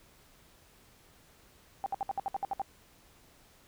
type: tone bursts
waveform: sine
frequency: 786 Hz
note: G5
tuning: 4 cents sharp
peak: -29 dBFS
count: 10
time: 1.84-2.617 s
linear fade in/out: 0 ms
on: 21 ms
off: 63 ms
effects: pink hiss -61 dBFS RMS until 3.67 s